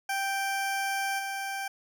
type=tone with level steps; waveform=20% pulse; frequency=784 Hz; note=G5; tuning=in tune; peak=-23 / -27 dBFS; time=0.09-1.68 s; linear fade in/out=5 ms; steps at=1.18 s; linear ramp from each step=20 ms; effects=none